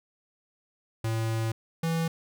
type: tone pair in turn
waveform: square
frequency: 112.5 / 164.52 Hz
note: A2 / E3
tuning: +39 / -3 cents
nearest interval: perfect fifth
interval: 658 cents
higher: second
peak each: -27 / -26 dBFS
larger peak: second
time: 1.04-1.52 / 1.83-2.08 s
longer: first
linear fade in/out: 5 ms
effects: none